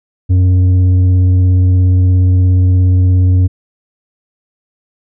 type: tone with tanh clipping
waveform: sine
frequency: 91.7 Hz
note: F#2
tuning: 15 cents flat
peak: -7 dBFS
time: 0.29-3.48 s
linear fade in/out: 20 ms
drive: 6 dB
effects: none